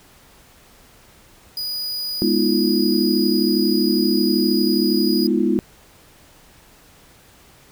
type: tone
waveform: 45% pulse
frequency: 4926 Hz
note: D#8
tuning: 18 cents flat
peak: -23 dBFS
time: 1.57-5.27 s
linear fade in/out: 2 ms
type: chord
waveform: sine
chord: F half-diminished seventh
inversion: first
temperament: equal with one note detuned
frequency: 207.7 / 246.9 / 316.6 / 349.2 Hz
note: Ab3 / Cb4 / Eb4 / F4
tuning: 0 / 0 / +30 / 0 cents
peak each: -21 dBFS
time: 2.22-5.59 s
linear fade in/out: 0 ms
effects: pink hiss -50 dBFS RMS until 7.71 s